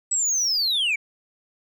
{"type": "linear sweep", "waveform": "sine", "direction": "down", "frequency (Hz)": [7930, 2217], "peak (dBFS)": -17, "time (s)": [0.11, 0.96], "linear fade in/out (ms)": 10, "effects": ["tanh soft clip ceiling -19 dBFS"]}